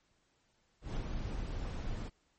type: noise with ADSR envelope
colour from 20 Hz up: brown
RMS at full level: -34 dBFS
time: 0.81-2.1 s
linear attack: 160 ms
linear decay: 6 ms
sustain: -4 dB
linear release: 28 ms
effects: pink hiss -74 dBFS RMS until 2.38 s + MP3 32 kbps